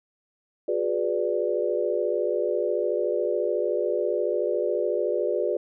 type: chord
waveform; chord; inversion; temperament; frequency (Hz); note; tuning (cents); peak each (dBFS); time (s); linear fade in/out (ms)
sine; G# half-diminished seventh; third; equal with one note detuned; 361.3 / 415.3 / 493.9 / 587.3; F#4 / G#4 / B4 / D5; -41 / 0 / 0 / 0; -28; 0.68-5.57; 5
effects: none